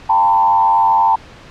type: tone with frequency modulation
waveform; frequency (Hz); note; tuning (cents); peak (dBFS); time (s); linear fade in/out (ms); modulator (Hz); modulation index
sine; 898; A5; +35; -9; 0.09-1.16; 10; 92.9; 0.91
effects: pink hiss -39 dBFS RMS until 1.5 s + low-pass 4000 Hz 12 dB/octave